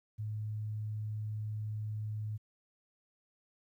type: tone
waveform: sine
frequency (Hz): 107.1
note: A2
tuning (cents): -46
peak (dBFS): -35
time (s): 0.18-2.38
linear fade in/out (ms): 20
effects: 12-bit